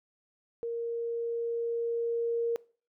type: tone with level ramp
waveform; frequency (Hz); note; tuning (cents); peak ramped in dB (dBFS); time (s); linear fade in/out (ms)
sine; 466.2; A#4; 0; -31 to -26; 0.63-2.56; 0
effects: noise-tail reverb RT60 0.4 s tail -22 dB re dry